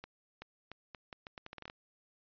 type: accelerating click train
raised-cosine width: 0.3 ms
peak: -29 dBFS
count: 14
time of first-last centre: 0.04-1.699 s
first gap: 380 ms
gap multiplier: 0.78
effects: resampled to 11025 Hz